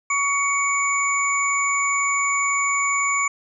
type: tone cluster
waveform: sine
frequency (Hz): 1128 / 2236 / 7010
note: C#6 / C#7 / A8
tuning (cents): +30 / +14 / -7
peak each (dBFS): -22 / -22 / -26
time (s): 0.1-3.28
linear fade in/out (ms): 5
effects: none